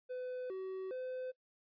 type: tone with pitch steps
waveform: triangle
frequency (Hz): 504 / 378.3 / 511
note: B4 / F#4 / C5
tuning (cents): +35 / +38 / -41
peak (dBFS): -37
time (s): 0.09-1.32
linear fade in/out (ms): 20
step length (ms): 410
effects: noise-tail reverb RT60 0.1 s tail -21 dB re dry + resampled to 11025 Hz